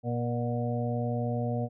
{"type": "harmonic tone with a mistuned harmonic", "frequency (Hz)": 119.3, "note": "A#2", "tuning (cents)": 41, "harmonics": [1, 2, 4, 5, 6], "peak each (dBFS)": [-30, -33, -36, -37, -38], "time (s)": [0.03, 1.69], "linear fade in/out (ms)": 50, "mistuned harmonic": 6, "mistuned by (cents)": 31, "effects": []}